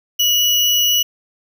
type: tone with sample-and-hold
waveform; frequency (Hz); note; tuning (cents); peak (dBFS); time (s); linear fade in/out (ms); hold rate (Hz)
sine; 2926; F#7; -20; -12; 0.19-1.03; 10; 8820
effects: none